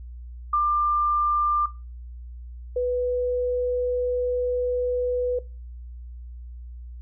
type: tone pair in turn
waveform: sine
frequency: 1192 / 494.8 Hz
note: D6 / B4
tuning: +25 / +3 cents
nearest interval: octave + minor third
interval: 1522 cents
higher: first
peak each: -18 / -21 dBFS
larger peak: first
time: 0.53-1.66 / 2.76-5.39 s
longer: second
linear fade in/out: 5 ms
effects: noise-tail reverb RT60 0.3 s tail -20 dB re dry + added 60 Hz sine -36 dBFS peak until 7.01 s